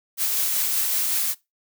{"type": "noise with tremolo", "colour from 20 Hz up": "blue", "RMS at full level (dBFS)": -22, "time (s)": [0.17, 1.35], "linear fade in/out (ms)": 50, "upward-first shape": "triangle", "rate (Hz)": 5.3, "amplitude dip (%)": 25, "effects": ["noise-tail reverb RT60 0.2 s tail -20 dB re dry"]}